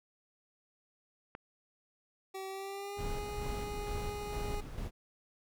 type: click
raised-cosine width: 0.5 ms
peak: -28 dBFS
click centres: 1.351 s
type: tone with pitch glide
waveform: 25% pulse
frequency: 383.5 to 413.4 Hz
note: G4 to G#4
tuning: -38 to -8 cents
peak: -36 dBFS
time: 2.34-4.61 s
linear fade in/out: 10 ms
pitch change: +130 cents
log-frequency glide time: 2.48-3.12 s
type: noise with tremolo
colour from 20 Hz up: brown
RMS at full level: -38 dBFS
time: 2.96-4.91 s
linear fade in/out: 50 ms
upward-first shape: square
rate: 2.2 Hz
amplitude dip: 40%
effects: none